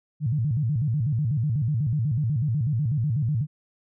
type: tone with vibrato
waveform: sine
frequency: 130.81 Hz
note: C3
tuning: in tune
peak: -21 dBFS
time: 0.2-3.47 s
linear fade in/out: 50 ms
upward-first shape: square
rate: 8.1 Hz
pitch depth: 250 cents each way
effects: none